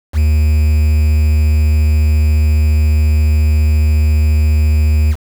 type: tone with quantisation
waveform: triangle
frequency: 76.2 Hz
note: D#2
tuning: 36 cents flat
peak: -6 dBFS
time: 0.13-5.16 s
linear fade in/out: 50 ms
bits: 5
effects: none